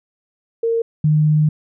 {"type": "tone pair in turn", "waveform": "sine", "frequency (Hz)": [459, 152.64], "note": ["A#4", "D#3"], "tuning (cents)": [-27, -33], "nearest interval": "octave + perfect fifth", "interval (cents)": 1906, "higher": "first", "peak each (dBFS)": [-15, -11], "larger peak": "second", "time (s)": [[0.63, 0.82], [1.04, 1.49]], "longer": "second", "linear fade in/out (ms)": 5, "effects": []}